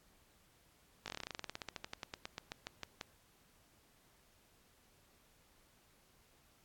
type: slowing click train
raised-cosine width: 0.2 ms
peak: -24 dBFS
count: 28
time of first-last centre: 1.06-3.012 s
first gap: 19 ms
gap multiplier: 1.09
effects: pink hiss -69 dBFS RMS until 6.64 s + AAC 64 kbps